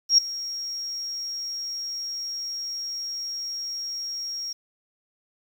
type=tone with ADSR envelope; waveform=sine; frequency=5588 Hz; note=F8; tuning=in tune; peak=-10 dBFS; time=0.09-4.53 s; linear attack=92 ms; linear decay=4 ms; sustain=-19 dB; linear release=7 ms; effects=tanh soft clip ceiling -6 dBFS + 8-bit